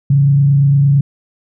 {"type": "tone with frequency modulation", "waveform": "sine", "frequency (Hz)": 140.1, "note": "C#3", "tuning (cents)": 19, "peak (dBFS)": -7, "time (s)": [0.1, 1.01], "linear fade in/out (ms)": 5, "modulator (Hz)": 28.7, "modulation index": 0.31, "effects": []}